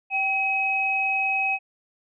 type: tone pair together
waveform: sine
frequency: 775.2 / 2545 Hz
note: G5 / D#7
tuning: -20 / +39 cents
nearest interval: octave + major sixth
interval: 2059 cents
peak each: -27 / -22 dBFS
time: 0.1-1.59 s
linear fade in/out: 50 ms
effects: none